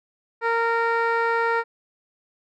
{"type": "tone with low-pass filter", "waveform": "15% pulse", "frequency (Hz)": 461.7, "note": "A#4", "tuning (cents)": -17, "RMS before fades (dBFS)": -22, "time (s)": [0.41, 1.64], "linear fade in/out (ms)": 50, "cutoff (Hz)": 1900, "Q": 1.1, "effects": []}